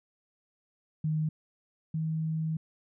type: tone pair in turn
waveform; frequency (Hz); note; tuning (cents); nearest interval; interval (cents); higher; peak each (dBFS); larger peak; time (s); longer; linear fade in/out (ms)
sine; 155.56 / 159.01; D#3 / D#3; 0 / +38; unison; 38; second; -26 / -28; first; 1.04-1.29 / 1.94-2.57; second; 5
effects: none